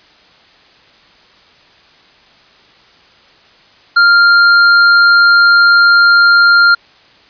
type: tone with hard clipping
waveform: sine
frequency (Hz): 1396.9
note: F6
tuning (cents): 0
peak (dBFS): -6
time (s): 3.96-6.75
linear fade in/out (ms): 10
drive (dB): 16
effects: white hiss -45 dBFS RMS until 7.29 s + resampled to 11025 Hz